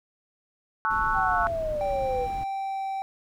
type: chord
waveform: sine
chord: F# minor seventh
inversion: first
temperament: equal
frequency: 880 / 1108.7 / 1318.5 / 1480 Hz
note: A5 / C#6 / E6 / F#6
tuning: 0 / 0 / 0 / 0 cents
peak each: -28 dBFS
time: 0.85-1.47 s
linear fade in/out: 0 ms
type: noise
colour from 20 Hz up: brown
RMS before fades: -37 dBFS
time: 0.9-2.44 s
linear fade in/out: 5 ms
type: exponential sweep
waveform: sine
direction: down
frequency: 790 to 482 Hz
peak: -26 dBFS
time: 1.13-2.28 s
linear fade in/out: 50 ms
type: tone with pitch glide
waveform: triangle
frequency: 784 to 776.3 Hz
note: G5 to G5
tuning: 0 to -17 cents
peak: -26 dBFS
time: 1.81-3.02 s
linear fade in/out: 0 ms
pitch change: -17 cents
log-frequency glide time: 2.26-2.85 s
effects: none